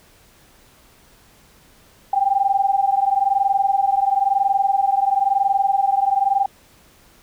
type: tone pair together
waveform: sine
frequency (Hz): 779 / 800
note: G5 / G5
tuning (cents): -11 / +35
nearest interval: unison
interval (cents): 46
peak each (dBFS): -18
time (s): 2.13-6.46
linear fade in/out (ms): 5
effects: pink hiss -52 dBFS RMS until 7.22 s